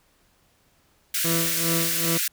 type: high-pass noise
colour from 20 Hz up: white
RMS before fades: -25 dBFS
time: 1.14-2.28 s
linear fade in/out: 5 ms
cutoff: 1400 Hz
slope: 96 dB/octave
type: tone with tremolo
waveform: 20% pulse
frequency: 166 Hz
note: E3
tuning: 12 cents sharp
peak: -18 dBFS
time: 1.24-2.18 s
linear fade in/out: 10 ms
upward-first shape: sine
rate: 2.5 Hz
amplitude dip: 80%
effects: pink hiss -63 dBFS RMS until 2.32 s